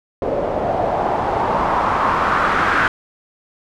white noise with low-pass filter sweep, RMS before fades -18 dBFS, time 0.22-2.88 s, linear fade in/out 2 ms, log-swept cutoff 560 to 1500 Hz, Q 3.1, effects none

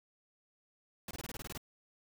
pink noise bursts, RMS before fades -43 dBFS, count 10, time 1.08-1.577 s, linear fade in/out 2 ms, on 29 ms, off 23 ms, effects none

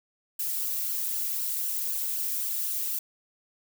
violet noise with flanger, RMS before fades -30 dBFS, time 0.39-2.99 s, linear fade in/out 5 ms, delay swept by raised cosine 0.66 to 2.16 ms, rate 3.9 Hz, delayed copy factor +0.65, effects none

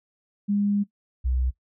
sine tone pair in turn, 203.4 / 63.33 Hz, G#3 / B1, -36 / +44 cents, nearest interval octave + minor sixth, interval 2020 cents, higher first, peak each -20 / -21 dBFS, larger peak first, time 0.48-0.84 / 1.24-1.51 s, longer first, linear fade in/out 20 ms, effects noise-tail reverb RT60 0.1 s tail -18 dB re dry

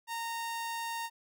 sawtooth tone, 923 Hz, A#5, 17 cents flat, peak -31 dBFS, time 0.07-1.1 s, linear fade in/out 50 ms, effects none

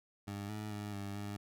20% pulse tone with pitch steps, 101.1 / 106.4 / 103.7 / 100.1 / 102.2 Hz, G#2 / G#2 / G#2 / G2 / G#2, -46 / +42 / -2 / +37 / -27 cents, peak -35 dBFS, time 0.27-1.37 s, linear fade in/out 10 ms, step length 220 ms, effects none

